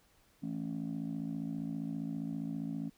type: chord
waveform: sine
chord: A major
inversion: second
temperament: just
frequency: 165 / 220 / 275 Hz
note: E3 / A3 / C#4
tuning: +2 / 0 / -14 cents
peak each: -39 / -38 / -38 dBFS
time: 0.42-2.9 s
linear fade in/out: 20 ms
effects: tanh soft clip ceiling -30 dBFS + pink hiss -68 dBFS RMS until 2.97 s